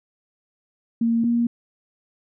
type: tone pair in turn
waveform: sine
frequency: 230.9 / 235.9 Hz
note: A#3 / A#3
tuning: -16 / +21 cents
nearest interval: unison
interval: 37 cents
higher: second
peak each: -17 dBFS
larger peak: neither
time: 1.01-1.24 / 1.24-1.47 s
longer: neither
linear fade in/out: 5 ms
effects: none